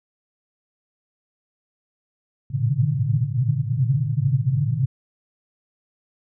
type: band-pass noise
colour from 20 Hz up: pink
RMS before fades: -21 dBFS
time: 2.5-4.86 s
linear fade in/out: 5 ms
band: 110 to 150 Hz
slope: 96 dB/octave
effects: none